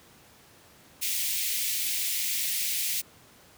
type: high-pass noise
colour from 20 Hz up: white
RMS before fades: -29 dBFS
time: 1.01-3.02 s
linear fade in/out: 20 ms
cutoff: 2000 Hz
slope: 48 dB/octave
effects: pink hiss -55 dBFS RMS until 3.57 s + high-pass 80 Hz 12 dB/octave